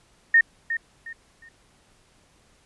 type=tone with echo; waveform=sine; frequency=1837 Hz; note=A#6; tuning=26 cents flat; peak=-12 dBFS; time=0.34-0.41 s; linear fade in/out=5 ms; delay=360 ms; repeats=3; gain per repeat=-11 dB; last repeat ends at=1.49 s; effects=pink hiss -60 dBFS RMS until 2.65 s + resampled to 24000 Hz